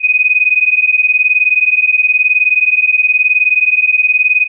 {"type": "beating tone pair", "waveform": "sine", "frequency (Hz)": [2489, 2508], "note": ["D#7", "D#7"], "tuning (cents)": [0, 13], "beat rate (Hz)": 19, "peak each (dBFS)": -11, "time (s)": [0, 4.48], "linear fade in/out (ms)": 50, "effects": []}